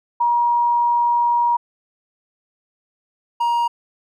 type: tone pair in turn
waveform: sine / triangle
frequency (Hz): 952 / 944.9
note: A#5 / A#5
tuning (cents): +36 / +23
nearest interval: unison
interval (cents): 13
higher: first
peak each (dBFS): -14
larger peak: neither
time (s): 0.2-1.57 / 3.4-3.68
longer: first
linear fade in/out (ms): 10
effects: none